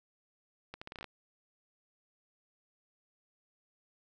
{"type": "accelerating click train", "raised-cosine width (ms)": 0.3, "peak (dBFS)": -27, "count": 9, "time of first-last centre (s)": [0.74, 1.043], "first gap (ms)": 75, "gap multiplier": 0.79, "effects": []}